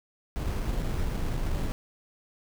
brown noise with sample-and-hold, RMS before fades -29 dBFS, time 0.36-1.72 s, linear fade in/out 0 ms, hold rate 3675 Hz, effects none

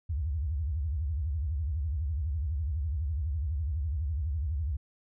sine tone with vibrato, 74.7 Hz, D2, 30 cents sharp, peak -28 dBFS, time 0.09-4.77 s, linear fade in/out 10 ms, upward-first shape sine, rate 12 Hz, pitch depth 260 cents each way, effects none

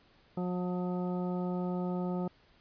harmonic tone with a mistuned harmonic, 180 Hz, F#3, 47 cents flat, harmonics 1 / 2 / 3 / 4 / 5 / 7, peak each -32 / -38 / -42 / -44 / -46 / -49 dBFS, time 0.37-2.28 s, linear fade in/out 5 ms, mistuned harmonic 5, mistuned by -18 cents, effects pink hiss -64 dBFS RMS until 2.6 s + resampled to 11025 Hz

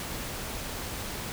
pink noise, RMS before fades -36 dBFS, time 0-1.32 s, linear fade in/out 0 ms, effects none

